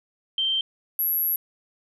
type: tone pair in turn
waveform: sine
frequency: 3136 / 11616 Hz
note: G7 / F#9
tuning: 0 / -33 cents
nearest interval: octave + major seventh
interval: 2267 cents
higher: second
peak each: -21 dBFS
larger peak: neither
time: 0.38-0.61 / 0.99-1.36 s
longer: second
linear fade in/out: 2 ms
effects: none